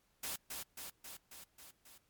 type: noise with echo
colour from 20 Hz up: white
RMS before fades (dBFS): -41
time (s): 0.23-0.36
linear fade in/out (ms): 5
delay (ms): 270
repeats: 6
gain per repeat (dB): -3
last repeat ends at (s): 1.98
effects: pink hiss -75 dBFS RMS until 2.09 s + MP3 96 kbps